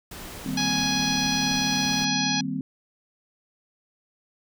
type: noise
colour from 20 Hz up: pink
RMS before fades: -39 dBFS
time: 0.11-2.05 s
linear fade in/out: 5 ms
type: chord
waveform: sine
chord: C minor seventh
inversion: first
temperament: equal with one note detuned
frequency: 155.56 / 196 / 233.1 / 260.7 Hz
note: Eb3 / G3 / Bb3 / C4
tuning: 0 / 0 / 0 / -6 cents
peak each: -33 / -32 / -35 / -29 dBFS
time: 0.46-2.61 s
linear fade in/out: 2 ms
type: harmonic tone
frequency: 833 Hz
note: G#5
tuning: 5 cents sharp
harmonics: 1 / 2 / 3 / 4 / 5 / 6 / 7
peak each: -31 / -33 / -32 / -31 / -29 / -33 / -31 dBFS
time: 0.57-2.41 s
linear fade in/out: 5 ms
effects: none